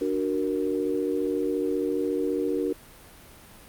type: chord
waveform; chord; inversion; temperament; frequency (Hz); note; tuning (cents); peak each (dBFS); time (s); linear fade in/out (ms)
sine; D augmented; none; equal with one note detuned; 295.5 / 370 / 466.2; D4 / F#4 / A#4; +11 / 0 / 0; -28; 0.01-2.73; 5
effects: pink hiss -49 dBFS RMS until 3.68 s + Opus 48 kbps